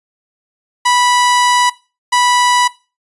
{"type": "tone bursts at uneven times", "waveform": "sawtooth", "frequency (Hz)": 983, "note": "B5", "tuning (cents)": -8, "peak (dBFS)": -6, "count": 2, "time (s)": [[0.85, 1.7], [2.12, 2.68]], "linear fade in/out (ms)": 10, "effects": ["noise-tail reverb RT60 0.3 s tail -18 dB re dry", "resampled to 24000 Hz"]}